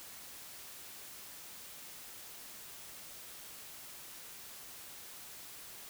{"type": "silence", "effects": ["white hiss -50 dBFS RMS until 5.89 s"]}